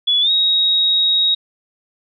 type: tone with pitch glide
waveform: sine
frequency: 3410 to 3784 Hz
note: G#7 to A#7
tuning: +45 to +25 cents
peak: -12 dBFS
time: 0.07-1.35 s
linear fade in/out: 10 ms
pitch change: +180 cents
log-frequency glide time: 0.21-0.31 s
effects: none